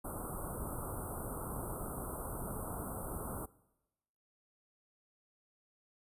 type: band-stop noise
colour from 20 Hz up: pink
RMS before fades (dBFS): -41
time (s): 0.04-3.46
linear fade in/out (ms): 10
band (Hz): 1400 to 8500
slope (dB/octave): 96
effects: noise-tail reverb RT60 1.0 s tail -21 dB re dry + resampled to 32000 Hz